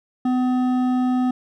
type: tone with hard clipping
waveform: triangle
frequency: 252.5 Hz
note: B3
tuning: 39 cents sharp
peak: -19 dBFS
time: 0.25-1.31 s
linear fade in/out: 5 ms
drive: 13 dB
effects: none